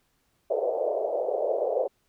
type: band-pass noise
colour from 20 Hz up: white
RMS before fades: -27 dBFS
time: 0.5-1.88 s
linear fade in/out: 10 ms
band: 430 to 660 Hz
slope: 48 dB/octave
effects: pink hiss -71 dBFS RMS until 2.08 s